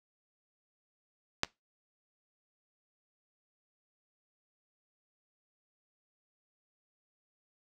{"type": "clicks", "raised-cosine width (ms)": 0.2, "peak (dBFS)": [-9, -30], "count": 2, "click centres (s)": [1.434, 1.447], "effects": ["noise-tail reverb RT60 0.2 s tail -22 dB re dry"]}